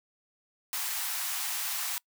white high-pass noise, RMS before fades -33 dBFS, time 0.73-1.98 s, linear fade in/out 0 ms, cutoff 720 Hz, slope 48 dB/octave, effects noise-tail reverb RT60 0.1 s tail -25 dB re dry

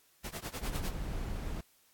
pink noise with tremolo, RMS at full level -38 dBFS, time 0.24-0.92 s, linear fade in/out 5 ms, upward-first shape triangle, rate 10 Hz, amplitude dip 100%
brown noise, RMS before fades -37 dBFS, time 0.61-1.61 s, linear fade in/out 5 ms
effects white hiss -67 dBFS RMS until 1.93 s + AAC 64 kbps

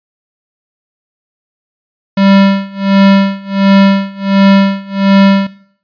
square tone with tremolo, 196.1 Hz, G3, 1 cent sharp, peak -4 dBFS, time 2.17-5.47 s, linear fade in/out 5 ms, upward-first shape sine, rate 1.4 Hz, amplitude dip 95%, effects noise-tail reverb RT60 0.6 s tail -18 dB re dry + resampled to 11025 Hz

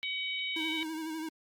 harmonic tone, 755 Hz, F#5, 35 cents sharp, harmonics 3 / 4 / 5, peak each -35 / -37 / -39 dBFS, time 0.03-0.83 s, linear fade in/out 0 ms
square tone with vibrato, 317.7 Hz, D#4, 36 cents sharp, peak -36 dBFS, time 0.56-1.29 s, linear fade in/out 5 ms, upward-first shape sine, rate 12 Hz, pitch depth 44 cents each way
effects Opus 48 kbps

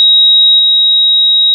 sine tone with level steps, 3806 Hz, A#7, 35 cents sharp, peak -3 / -5 dBFS, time 0-1.54 s, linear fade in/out 0 ms, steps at 0.59 s, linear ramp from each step 2 ms, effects none

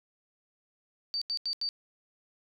sine tone bursts, 4612 Hz, D8, 32 cents flat, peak -29 dBFS, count 4, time 1.14-1.689 s, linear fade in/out 0 ms, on 75 ms, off 83 ms, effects none

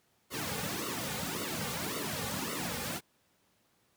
pink noise with flanger, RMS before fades -36 dBFS, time 0.3-3.01 s, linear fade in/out 50 ms, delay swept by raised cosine 1.2 to 3.1 ms, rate 1.8 Hz, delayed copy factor -1, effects pink hiss -71 dBFS RMS until 3.96 s + high-pass 100 Hz 12 dB/octave

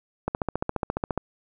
click train, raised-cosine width 1 ms, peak -11 dBFS, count 14, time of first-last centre 0.28-1.177 s, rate 14.5 Hz, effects none

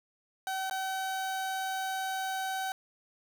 30% pulse tone with dropouts, 763 Hz, G5, 47 cents flat, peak -29 dBFS, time 0.47-2.72 s, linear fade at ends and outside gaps 1 ms, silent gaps 0.698-0.71 s, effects none

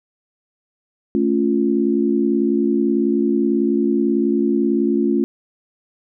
sine chord, A augmented, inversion none, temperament equal with one note detuned, 220 / 278.3 / 349.2 Hz, A3 / C#4 / E#4, 0 / +7 / 0 cents, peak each -19 dBFS, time 1.15-5.24 s, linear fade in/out 0 ms, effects none

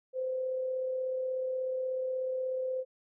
sine tone with amplitude modulation, 516 Hz, C5, 24 cents flat, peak -29 dBFS, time 0.13-2.85 s, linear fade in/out 50 ms, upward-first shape sine, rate 36.5 Hz, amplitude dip 30%, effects none

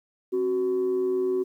sine tone pair together, 265.3 / 373.4 Hz, C4 / F#4, +24 / +16 cents, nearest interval tritone, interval 592 cents, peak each -31 / -21 dBFS, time 0.32-1.44 s, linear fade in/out 20 ms, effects tanh soft clip ceiling -19 dBFS + 10-bit

